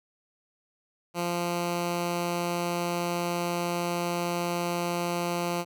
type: tone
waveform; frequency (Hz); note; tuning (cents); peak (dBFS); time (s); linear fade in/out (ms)
10% pulse; 173.6; F3; -10; -19; 1.14-5.65; 50
effects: none